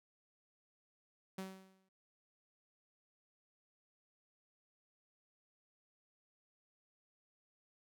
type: tone with exponential decay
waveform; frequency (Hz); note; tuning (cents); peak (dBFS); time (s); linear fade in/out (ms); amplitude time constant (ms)
sawtooth; 190; F#3; +46; -36; 1.38-1.89; 5; 110
effects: none